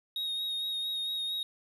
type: tone with vibrato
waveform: triangle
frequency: 3748 Hz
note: A#7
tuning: 9 cents sharp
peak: -30 dBFS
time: 0.16-1.43 s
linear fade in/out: 2 ms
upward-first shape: sine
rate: 4.4 Hz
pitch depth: 22 cents each way
effects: 11-bit